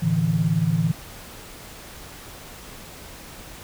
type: chord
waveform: sine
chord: A suspended fourth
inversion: none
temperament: equal with one note detuned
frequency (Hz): 111.73 / 146.83 / 164.81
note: A2 / D3 / E3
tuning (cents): +27 / 0 / 0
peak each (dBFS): -26 / -24 / -20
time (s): 0.02-0.92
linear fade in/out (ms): 10
effects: pink hiss -41 dBFS RMS until 3.63 s